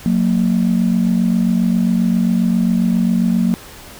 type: tone pair together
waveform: sine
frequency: 182.54 / 230 Hz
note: F#3 / A#3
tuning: -23 / -23 cents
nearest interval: major third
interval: 400 cents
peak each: -14 dBFS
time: 0.06-3.54 s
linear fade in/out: 0 ms
effects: tanh soft clip ceiling -6 dBFS + pink hiss -37 dBFS RMS until 3.99 s